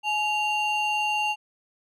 triangle ring-modulated tone, 1812 Hz, A#6, 50 cents flat, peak -18 dBFS, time 0.03-1.36 s, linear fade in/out 50 ms, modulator 966 Hz, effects resampled to 32000 Hz

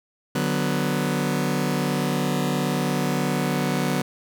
sawtooth chord, B minor, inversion first, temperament just, 148.16 / 185.21 / 246.9 Hz, D3 / F#3 / B3, +16 / +2 / 0 cents, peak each -22 dBFS, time 0.35-4.02 s, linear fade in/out 5 ms, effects none

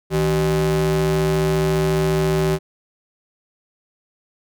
square ring-modulated tone, 111.9 Hz, A2, 30 cents sharp, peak -14 dBFS, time 0.1-2.59 s, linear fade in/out 50 ms, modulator 271 Hz, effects none

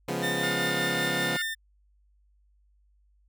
15% pulse chord, C# dominant seventh, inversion none, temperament equal, 138.59 / 174.61 / 207.7 / 246.9 Hz, C#3 / E#3 / G#3 / B3, 0 / 0 / 0 / 0 cents, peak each -28 / -26 / -32 / -28 dBFS, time 0.08-1.37 s, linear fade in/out 5 ms
30% pulse tone with tremolo, 1800 Hz, A6, 39 cents sharp, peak -25 dBFS, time 0.22-1.55 s, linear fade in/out 20 ms, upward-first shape triangle, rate 5.2 Hz, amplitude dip 35%
harmonic tone, 710 Hz, F5, 28 cents sharp, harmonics 2 / 3 / 4 / 5 / 6 / 7, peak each -35 / -39 / -41 / -43 / -45 / -46 dBFS, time 0.43-1.42 s, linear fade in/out 5 ms
effects added 50 Hz sine -61 dBFS peak until 3.28 s

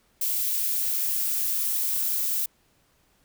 violet noise with high-pass filter sweep, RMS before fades -26 dBFS, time 0.21-2.46 s, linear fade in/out 5 ms, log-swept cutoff 2600 to 350 Hz, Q 1.1, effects pink hiss -65 dBFS RMS until 3.24 s

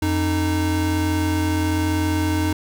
square tone pair together, 89 / 308.1 Hz, F2 / D#4, +33 / -17 cents, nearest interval octave + major sixth, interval 2150 cents, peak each -22 dBFS, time 0.02-2.53 s, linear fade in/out 5 ms, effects none

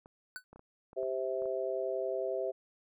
clicks, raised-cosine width 1 ms, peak -39 dBFS, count 8, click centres 0.059 / 0.53 / 0.56 / 0.594 / 0.931 / 1.031 / 1.421 / 1.457 s
square tone with exponential decay, 1498 Hz, F#6, 21 cents sharp, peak -36 dBFS, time 0.36-0.44 s, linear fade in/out 0 ms, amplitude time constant 16 ms
sine chord, C major, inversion second, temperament just, 392.4 / 523.3 / 654.1 Hz, G4 / C5 / E5, +2 / 0 / -14 cents, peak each -36 dBFS, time 0.96-2.52 s, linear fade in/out 20 ms
effects none

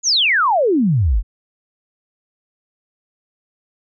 sine exponential sweep, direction down, 7020 to 40.51 Hz, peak -12 dBFS, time 0.03-1.23 s, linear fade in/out 50 ms, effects none

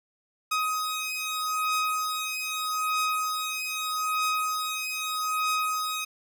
sawtooth beating tone pair, 1258 / 1258.8 Hz, D#6 / D#6, +19 / +20 cents, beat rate 0.8 Hz, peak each -26 dBFS, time 0.51-6.05 s, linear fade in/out 10 ms, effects none

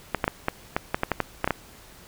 clicks, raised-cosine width 0.5 ms, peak -7 dBFS, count 12, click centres 0.147 / 0.242 / 0.279 / 0.484 / 0.765 / 0.945 / 1.034 / 1.117 / 1.203 / 1.444 / 1.476 / 1.507 s, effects pink hiss -49 dBFS RMS until 2.07 s

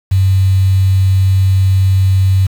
sine tone with quantisation, 95.4 Hz, G2, 47 cents flat, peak -7 dBFS, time 0.11-2.47 s, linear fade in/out 10 ms, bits 5, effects none

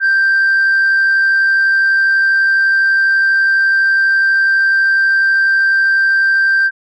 sine tone with amplitude modulation, 1573 Hz, G6, 6 cents sharp, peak -6 dBFS, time 0-6.71 s, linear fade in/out 50 ms, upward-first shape sine, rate 72.1 Hz, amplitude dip 25%, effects tanh soft clip ceiling -7 dBFS

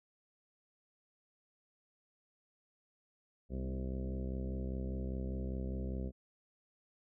harmonic tone with a mistuned harmonic, 65 Hz, C2, 11 cents flat, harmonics 1 / 2 / 3 / 4 / 5 / 6 / 7 / 8 / 9 / 10, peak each -38 / -45 / -43 / -48 / -52 / -49 / -56 / -51 / -59 / -59 dBFS, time 3.49-6.12 s, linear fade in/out 50 ms, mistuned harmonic 4, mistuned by -16 cents, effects none

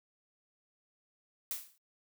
blue noise with exponential decay, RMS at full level -34 dBFS, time 1.51-1.78 s, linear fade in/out 1 ms, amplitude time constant 57 ms, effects noise-tail reverb RT60 0.1 s tail -24 dB re dry

